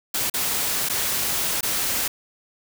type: noise with dropouts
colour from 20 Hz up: white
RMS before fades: -24 dBFS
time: 0.14-2.08 s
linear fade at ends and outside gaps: 5 ms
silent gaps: 0.299-0.339 / 0.888-0.896 / 1.609-1.629 s
effects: none